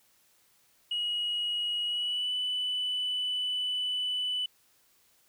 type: tone with pitch glide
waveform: sine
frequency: 2900 to 2988 Hz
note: F#7 to F#7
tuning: -35 to +16 cents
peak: -27 dBFS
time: 0.91-4.46 s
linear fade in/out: 5 ms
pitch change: +51 cents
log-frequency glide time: 1.86-2.33 s
effects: tanh soft clip ceiling -25 dBFS + white hiss -66 dBFS RMS until 5.28 s